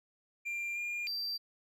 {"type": "tone with pitch steps", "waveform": "triangle", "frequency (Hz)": [2382, 2411, 4694], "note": ["D7", "D7", "D8"], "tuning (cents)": [24, 45, -2], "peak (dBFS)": -33, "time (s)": [0.45, 1.38], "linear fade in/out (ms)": 20, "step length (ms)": 310, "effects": []}